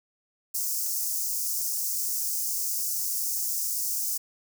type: high-pass noise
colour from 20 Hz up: white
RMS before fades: -29 dBFS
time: 0.54-4.18 s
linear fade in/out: 10 ms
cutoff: 5200 Hz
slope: 48 dB/octave
effects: none